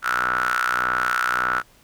sawtooth ring-modulated tone, 61.74 Hz, B1, in tune, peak -13 dBFS, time 0.02-1.63 s, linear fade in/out 50 ms, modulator 1390 Hz, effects pink hiss -55 dBFS RMS until 1.83 s

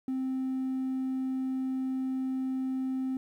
triangle tone, 261.6 Hz, C4, in tune, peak -26 dBFS, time 0.08-3.17 s, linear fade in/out 2 ms, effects tanh soft clip ceiling -24 dBFS + 11-bit

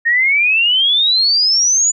sine exponential sweep, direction up, 1830 to 7040 Hz, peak -10 dBFS, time 0.05-1.92 s, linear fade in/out 20 ms, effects none

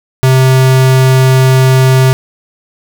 square tone, 130.81 Hz, C3, in tune, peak -5 dBFS, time 0.23-2.13 s, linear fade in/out 0 ms, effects 7-bit

